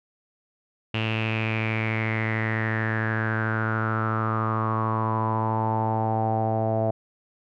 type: tone with low-pass filter sweep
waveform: sawtooth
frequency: 110.8 Hz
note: A2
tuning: 13 cents sharp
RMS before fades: -25 dBFS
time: 0.94-6.91 s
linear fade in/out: 5 ms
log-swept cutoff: 2800 to 670 Hz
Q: 7.7
effects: none